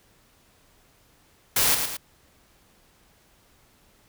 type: noise with echo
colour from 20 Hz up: white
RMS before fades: -21 dBFS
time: 1.56-1.75 s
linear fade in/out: 5 ms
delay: 110 ms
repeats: 2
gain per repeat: -6 dB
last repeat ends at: 1.97 s
effects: pink hiss -60 dBFS RMS until 4.08 s